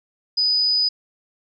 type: tone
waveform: sine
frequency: 4978 Hz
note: D#8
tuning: in tune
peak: -16 dBFS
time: 0.37-0.89 s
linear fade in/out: 10 ms
effects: none